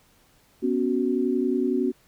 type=chord; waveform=sine; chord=B suspended second; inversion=none; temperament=just; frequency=246.9 / 277.8 / 370.4 Hz; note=B3 / C#4 / F#4; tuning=0 / +4 / +2 cents; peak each=-25 / -26 / -25 dBFS; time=0.62-1.92 s; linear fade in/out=20 ms; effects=pink hiss -60 dBFS RMS until 2.07 s